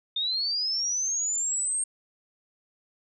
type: linear sweep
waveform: sine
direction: up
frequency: 3605 to 8590 Hz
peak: -25 dBFS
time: 0.16-1.84 s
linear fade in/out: 5 ms
effects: none